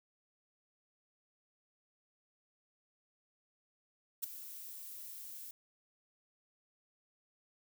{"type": "noise with ADSR envelope", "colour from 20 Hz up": "violet", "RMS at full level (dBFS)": -34, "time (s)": [4.22, 5.51], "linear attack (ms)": 20, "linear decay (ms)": 6, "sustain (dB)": -14, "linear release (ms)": 3, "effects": []}